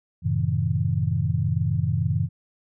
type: chord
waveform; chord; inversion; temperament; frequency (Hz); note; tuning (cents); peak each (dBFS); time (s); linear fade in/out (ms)
sine; F# diminished seventh; none; just; 92.5 / 111 / 133.2 / 159.84; F#2 / A2 / C3 / Eb3; 0 / +16 / +31 / +47; -26; 0.22-2.29; 50
effects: none